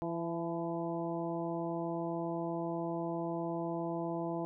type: harmonic tone with a mistuned harmonic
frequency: 167.7 Hz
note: E3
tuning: 30 cents sharp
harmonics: 1 / 2 / 3 / 4 / 5 / 6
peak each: -40 / -37 / -44 / -40 / -44 / -47 dBFS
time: 0.02-4.45 s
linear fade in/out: 0 ms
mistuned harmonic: 5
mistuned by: +40 cents
effects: none